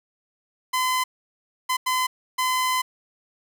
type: tone bursts at uneven times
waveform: sawtooth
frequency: 1021 Hz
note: C6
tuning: 43 cents flat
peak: -17 dBFS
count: 4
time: 0.73-1.04 / 1.69-1.77 / 1.86-2.07 / 2.38-2.82 s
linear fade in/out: 10 ms
effects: none